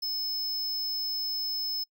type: tone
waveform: square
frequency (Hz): 5210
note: E8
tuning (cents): -21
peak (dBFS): -30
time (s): 0.02-1.84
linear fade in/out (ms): 10
effects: noise-tail reverb RT60 0.1 s tail -22 dB re dry